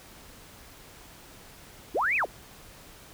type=linear two-way sweep; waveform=sine; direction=up then down; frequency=220 to 2637 to 220 Hz; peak=-23 dBFS; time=1.94-2.26 s; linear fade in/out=20 ms; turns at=2.16 s; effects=pink hiss -50 dBFS RMS until 3.13 s